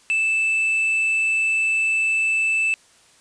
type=tone with quantisation; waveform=triangle; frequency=2637 Hz; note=E7; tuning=in tune; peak=-16 dBFS; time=0.1-2.74 s; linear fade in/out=0 ms; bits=7; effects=white hiss -54 dBFS RMS until 3.2 s + resampled to 22050 Hz